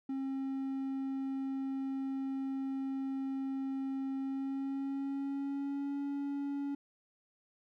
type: tone with pitch glide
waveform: triangle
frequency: 268.9 to 281.8 Hz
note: C4 to C#4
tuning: +47 to +29 cents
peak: -32 dBFS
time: 0.09-6.75 s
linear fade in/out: 5 ms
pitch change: +82 cents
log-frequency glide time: 4.18-5.99 s
effects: none